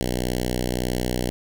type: tone with notch filter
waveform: 5% pulse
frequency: 61.74 Hz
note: B1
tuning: in tune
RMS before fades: -25 dBFS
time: 0.01-1.3 s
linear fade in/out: 0 ms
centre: 1200 Hz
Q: 0.53
effects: none